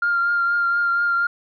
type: tone with vibrato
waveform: sine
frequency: 1396.9 Hz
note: F6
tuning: in tune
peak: -16 dBFS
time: 0.02-1.27 s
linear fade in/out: 5 ms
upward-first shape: triangle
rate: 4.2 Hz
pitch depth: 23 cents each way
effects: tanh soft clip ceiling -12 dBFS